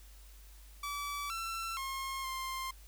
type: tone with pitch steps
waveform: sawtooth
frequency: 1151 / 1344 / 1073 / 1054 Hz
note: D6 / E6 / C6 / C6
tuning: -35 / +33 / +43 / +12 cents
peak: -33 dBFS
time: 0.83-2.71 s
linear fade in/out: 5 ms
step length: 470 ms
effects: added 50 Hz sine -52 dBFS peak until 2.87 s + white hiss -61 dBFS RMS until 2.87 s